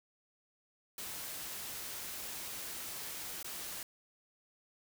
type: noise with dropouts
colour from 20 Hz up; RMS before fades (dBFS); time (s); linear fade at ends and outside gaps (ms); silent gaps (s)
white; -43; 0.98-3.83; 2; 3.429-3.444
effects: none